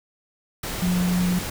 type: tone in noise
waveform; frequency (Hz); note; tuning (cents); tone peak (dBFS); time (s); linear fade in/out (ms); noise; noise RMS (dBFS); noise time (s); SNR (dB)
sine; 179.4; F3; +47; -19; 0.82-1.39; 5; pink; -30; 0.63-1.5; +8
effects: none